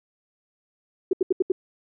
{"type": "tone bursts", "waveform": "sine", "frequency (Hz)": 372.8, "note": "F#4", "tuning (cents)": 13, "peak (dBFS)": -16, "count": 5, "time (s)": [1.11, 1.52], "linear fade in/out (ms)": 5, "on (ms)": 22, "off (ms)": 75, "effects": []}